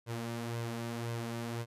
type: tone with flanger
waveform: sawtooth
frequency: 116.8 Hz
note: A#2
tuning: 4 cents sharp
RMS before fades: -38 dBFS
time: 0.06-1.66 s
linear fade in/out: 50 ms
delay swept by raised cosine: 1.9 to 5.3 ms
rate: 1.9 Hz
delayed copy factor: +0.5
effects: resampled to 32000 Hz